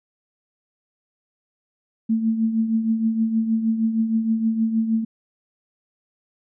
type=tone with tremolo; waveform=sine; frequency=223.7 Hz; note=A3; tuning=29 cents sharp; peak=-15 dBFS; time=2.09-5.05 s; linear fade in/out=10 ms; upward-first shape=triangle; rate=6.4 Hz; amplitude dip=65%; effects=none